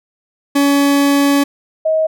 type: tone pair in turn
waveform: 40% pulse / sine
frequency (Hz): 282.2 / 633.5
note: C#4 / D#5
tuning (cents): +31 / +31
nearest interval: octave + major second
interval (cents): 1400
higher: second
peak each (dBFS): -9 / -11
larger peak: first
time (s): 0.55-1.44 / 1.85-2.07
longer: first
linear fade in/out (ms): 10
effects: none